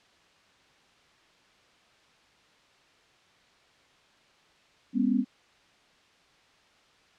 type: tone cluster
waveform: sine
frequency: 203.5 / 245.6 / 271.9 Hz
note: G#3 / B3 / C#4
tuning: -35 / -9 / -33 cents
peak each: -28 / -25 / -28 dBFS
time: 4.93-5.25 s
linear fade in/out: 50 ms
effects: white hiss -61 dBFS RMS until 7.18 s + low-pass 4000 Hz 12 dB/octave